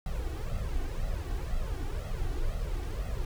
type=noise with flanger; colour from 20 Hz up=brown; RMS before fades=-32 dBFS; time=0.06-3.25 s; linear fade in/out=2 ms; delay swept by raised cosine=1.5 to 2.7 ms; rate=2 Hz; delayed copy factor=+0.75; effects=none